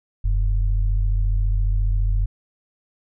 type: tone pair together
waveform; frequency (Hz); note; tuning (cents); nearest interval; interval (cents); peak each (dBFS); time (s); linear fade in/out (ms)
sine; 43.83 / 98.4; F1 / G2; +7 / +7; octave + major second; 1400; -17 / -25; 0.24-2.26; 10
effects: none